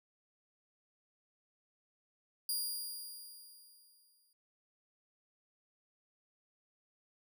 15% pulse tone with exponential decay, 4822 Hz, D8, 45 cents sharp, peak -26 dBFS, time 2.49-4.33 s, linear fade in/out 2 ms, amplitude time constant 400 ms, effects none

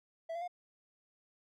triangle tone with pitch steps, 659.3 / 684.5 / 710.7 Hz, E5 / F5 / F5, 0 / -35 / +30 cents, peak -35 dBFS, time 0.29-0.479 s, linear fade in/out 10 ms, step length 63 ms, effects none

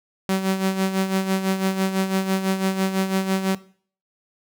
sawtooth tone with tremolo, 190.9 Hz, G3, 46 cents flat, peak -14 dBFS, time 0.29-3.55 s, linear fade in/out 0 ms, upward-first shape sine, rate 6 Hz, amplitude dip 65%, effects noise-tail reverb RT60 0.5 s tail -19 dB re dry

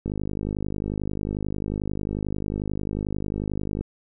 click train, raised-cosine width 3 ms, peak -15 dBFS, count 193, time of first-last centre 0.06-3.81 s, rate 51.2 Hz, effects none

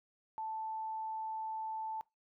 sine tone, 880 Hz, A5, in tune, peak -37 dBFS, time 0.38-2.01 s, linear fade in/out 0 ms, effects noise-tail reverb RT60 0.2 s tail -22 dB re dry

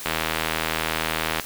click train, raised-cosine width 0.3 ms, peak -6 dBFS, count 108, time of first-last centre 0.06-1.397 s, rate 80 Hz, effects white hiss -36 dBFS RMS until 1.45 s

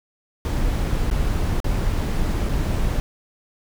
brown noise with dropouts, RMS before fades -21 dBFS, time 0.45-3 s, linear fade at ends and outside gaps 0 ms, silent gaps 1.101-1.112 / 1.602-1.644 / 2.488-2.492 s, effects none

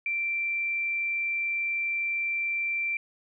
sine tone, 2351 Hz, D7, 1 cent sharp, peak -26 dBFS, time 0.06-2.97 s, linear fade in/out 2 ms, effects none

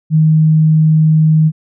sine tone, 156.8 Hz, D#3, 14 cents sharp, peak -6 dBFS, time 0.1-1.52 s, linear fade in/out 50 ms, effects none

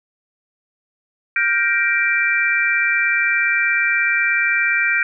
sine chord, G minor seventh, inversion third, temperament just, 1411.2 / 1568 / 1881.6 / 2352 Hz, F6 / G6 / Bb6 / D7, +18 / 0 / +16 / +2 cents, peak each -23 / -20 / -22 / -18 dBFS, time 1.36-5.03 s, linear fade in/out 2 ms, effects none

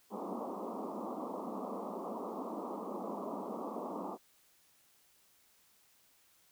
pink band-pass noise, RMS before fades -41 dBFS, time 0.1-4.18 s, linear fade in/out 50 ms, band 190 to 1200 Hz, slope 96 dB/octave, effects white hiss -68 dBFS RMS until 6.51 s

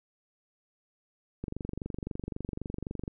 click train, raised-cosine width 3 ms, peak -22 dBFS, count 40, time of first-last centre 1.44-3.079 s, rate 23.8 Hz, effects none

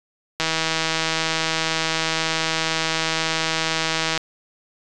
click train, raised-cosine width 0.2 ms, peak -4 dBFS, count 609, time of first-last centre 0.4-4.176 s, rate 161 Hz, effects resampled to 24000 Hz

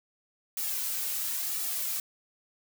blue noise with flanger, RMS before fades -32 dBFS, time 0.57-2 s, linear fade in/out 2 ms, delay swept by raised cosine 1.9 to 3 ms, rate 0.99 Hz, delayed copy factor -0.6, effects none

